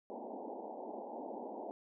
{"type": "band-pass noise", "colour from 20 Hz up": "white", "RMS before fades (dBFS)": -45, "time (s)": [0.1, 1.71], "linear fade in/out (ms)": 0, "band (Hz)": [210, 900], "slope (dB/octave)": 96, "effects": []}